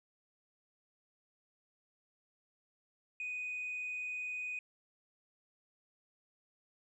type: tone with frequency modulation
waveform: sine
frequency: 2489 Hz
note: D#7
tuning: in tune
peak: -36 dBFS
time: 3.2-4.59 s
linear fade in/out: 2 ms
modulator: 35.6 Hz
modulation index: 0.5
effects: tanh soft clip ceiling -34 dBFS